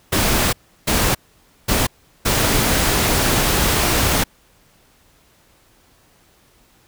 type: noise bursts at uneven times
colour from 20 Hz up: pink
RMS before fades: -17 dBFS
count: 4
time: 0.12-0.53 / 0.87-1.15 / 1.68-1.87 / 2.25-4.24 s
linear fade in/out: 10 ms
effects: pink hiss -55 dBFS RMS until 6.87 s